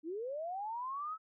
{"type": "linear sweep", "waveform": "sine", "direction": "up", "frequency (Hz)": [296.6, 1311], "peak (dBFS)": -37, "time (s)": [0.03, 1.18], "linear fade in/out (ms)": 50, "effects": []}